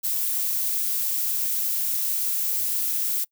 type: noise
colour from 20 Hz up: violet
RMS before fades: -25 dBFS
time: 0.03-3.25 s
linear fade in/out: 20 ms
effects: noise-tail reverb RT60 0.1 s tail -25 dB re dry